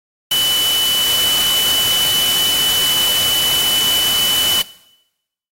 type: tone in noise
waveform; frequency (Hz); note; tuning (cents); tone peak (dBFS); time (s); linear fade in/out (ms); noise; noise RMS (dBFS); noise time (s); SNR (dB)
sine; 2989; F#7; +17; -14; 0.31-4.62; 5; white; -20; 0.31-4.62; +3
effects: noise-tail reverb RT60 0.9 s tail -19 dB re dry + AAC 48 kbps